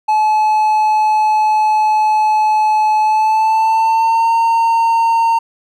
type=tone with pitch glide; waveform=triangle; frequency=859 to 915.4 Hz; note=A5 to A#5; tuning=-42 to -32 cents; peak=-8 dBFS; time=0.08-5.39 s; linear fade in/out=10 ms; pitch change=+110 cents; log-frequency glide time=3.01-4.31 s; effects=none